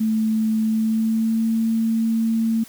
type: tone with pitch glide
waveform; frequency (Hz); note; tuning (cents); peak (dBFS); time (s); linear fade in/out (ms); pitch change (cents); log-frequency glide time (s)
sine; 219.5 to 225.2; A3 to A3; -4 to +40; -17; 0-2.64; 10; +44; 0.63-1.47
effects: white hiss -45 dBFS RMS until 2.68 s